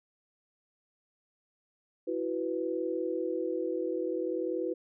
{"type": "chord", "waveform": "sine", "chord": "E suspended second", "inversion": "none", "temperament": "equal with one note detuned", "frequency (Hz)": [329.6, 370, 495.3], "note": ["E4", "F#4", "B4"], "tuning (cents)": [0, 0, 5], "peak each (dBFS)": -34, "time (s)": [2.07, 4.74], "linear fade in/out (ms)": 10, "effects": []}